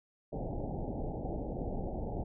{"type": "low-pass noise", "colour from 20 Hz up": "pink", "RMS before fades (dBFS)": -37, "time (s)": [0.32, 2.24], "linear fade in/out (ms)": 10, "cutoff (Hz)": 830, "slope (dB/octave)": 96, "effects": []}